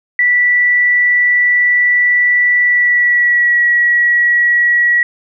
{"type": "tone with pitch glide", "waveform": "sine", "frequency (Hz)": [1962, 1922.7], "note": ["B6", "B6"], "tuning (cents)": [-12, -47], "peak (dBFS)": -8, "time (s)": [0.19, 5.03], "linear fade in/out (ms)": 2, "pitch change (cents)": -35, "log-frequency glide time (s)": [2.62, 3.63], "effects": []}